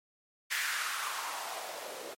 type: noise with band-pass filter sweep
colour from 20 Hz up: blue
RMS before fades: -37 dBFS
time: 0.5-2.15 s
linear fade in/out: 20 ms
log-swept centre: 1900 to 430 Hz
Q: 2.7
effects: MP3 64 kbps